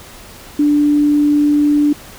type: tone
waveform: sine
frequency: 293.7 Hz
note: D4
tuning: in tune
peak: -9 dBFS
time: 0.59-1.93 s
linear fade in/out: 5 ms
effects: pink hiss -37 dBFS RMS until 2.18 s